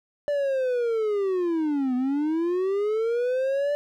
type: linear two-way sweep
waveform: triangle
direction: down then up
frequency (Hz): 587.3 to 246.9 to 587.3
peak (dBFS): -20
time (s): 0.28-3.75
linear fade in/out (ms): 0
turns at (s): 1.95
effects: none